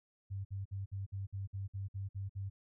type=tone bursts; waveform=sine; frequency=98 Hz; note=G2; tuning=in tune; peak=-37 dBFS; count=11; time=0.3-2.5 s; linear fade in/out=20 ms; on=150 ms; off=55 ms; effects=none